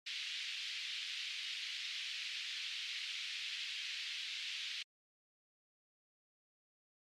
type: band-pass noise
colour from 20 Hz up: white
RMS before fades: -43 dBFS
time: 0.06-4.83 s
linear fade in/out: 10 ms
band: 2300 to 3900 Hz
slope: 24 dB/octave
effects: MP3 64 kbps